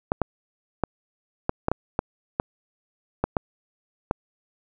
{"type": "clicks", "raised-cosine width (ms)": 1, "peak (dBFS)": -7, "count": 11, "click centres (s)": [0.119, 0.217, 0.837, 1.494, 1.684, 1.716, 1.991, 2.399, 3.24, 3.368, 4.111], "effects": []}